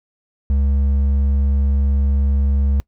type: tone with hard clipping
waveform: triangle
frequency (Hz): 69.3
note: C#2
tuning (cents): 0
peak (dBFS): -15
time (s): 0.5-2.8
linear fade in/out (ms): 0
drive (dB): 8
effects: noise-tail reverb RT60 0.1 s tail -23 dB re dry